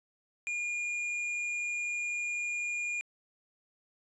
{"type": "tone with hard clipping", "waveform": "sine", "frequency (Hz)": 2424, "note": "D#7", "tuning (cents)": -46, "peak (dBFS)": -33, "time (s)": [0.47, 3.01], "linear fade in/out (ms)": 0, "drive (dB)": 6, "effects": ["resampled to 24000 Hz"]}